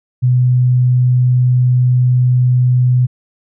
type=tone; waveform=sine; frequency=125.3 Hz; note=B2; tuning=25 cents sharp; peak=-8 dBFS; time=0.22-3.07 s; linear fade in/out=20 ms; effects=none